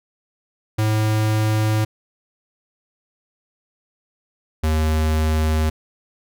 square tone pair in turn, 108.2 / 78.18 Hz, A2 / D#2, -29 / +9 cents, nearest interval tritone, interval 562 cents, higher first, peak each -17 dBFS, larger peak neither, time 0.78-1.85 / 4.63-5.7 s, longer neither, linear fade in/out 10 ms, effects none

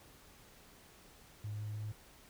triangle tone with pitch steps, 105.3 / 106.03 / 106.77 Hz, G#2 / G#2 / G#2, +24 / +36 / +48 cents, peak -35 dBFS, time 1.44-1.92 s, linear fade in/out 5 ms, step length 160 ms, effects tanh soft clip ceiling -35 dBFS + pink hiss -60 dBFS RMS until 2.29 s

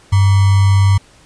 sine tone with sample-and-hold, 98 Hz, G2, in tune, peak -7 dBFS, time 0.12-0.98 s, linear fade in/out 10 ms, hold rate 1050 Hz, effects pink hiss -47 dBFS RMS until 1.25 s + resampled to 22050 Hz

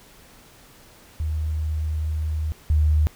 sine tone pair in turn, 77.6 / 76.31 Hz, D#2 / D#2, -4 / -33 cents, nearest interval unison, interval 29 cents, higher first, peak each -22 / -15 dBFS, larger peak second, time 1.2-2.52 / 2.7-3.07 s, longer first, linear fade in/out 0 ms, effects pink hiss -50 dBFS RMS until 3.15 s

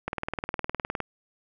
click train, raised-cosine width 0.5 ms, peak -14 dBFS, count 19, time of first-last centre 0.08-1.003 s, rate 19.5 Hz, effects none

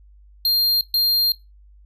square tone bursts at uneven times, 4200 Hz, C8, 6 cents sharp, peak -16 dBFS, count 2, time 0.45-0.81 / 0.94-1.32 s, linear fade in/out 2 ms, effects noise-tail reverb RT60 0.2 s tail -18 dB re dry + added 50 Hz sine -46 dBFS peak until 1.85 s

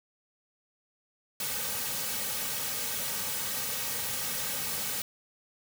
white noise with comb filter, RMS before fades -33 dBFS, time 1.4-5.02 s, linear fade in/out 2 ms, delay 2.9 ms, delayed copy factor -0.8, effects none

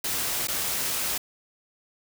white noise with dropouts, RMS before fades -28 dBFS, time 0.04-1.18 s, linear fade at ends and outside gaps 5 ms, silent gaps 0.473-0.483 s, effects none

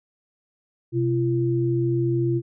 sine tone pair together, 127.36 / 341.2 Hz, C3 / F4, -46 / -40 cents, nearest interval octave + perfect fourth, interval 1706 cents, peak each -22 dBFS, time 0.92-2.42 s, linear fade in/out 50 ms, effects none

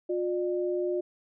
sine tone pair together, 357.4 / 601 Hz, F4 / D5, +40 / +40 cents, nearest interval major sixth, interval 900 cents, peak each -27 / -33 dBFS, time 0.09-1.01 s, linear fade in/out 10 ms, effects none

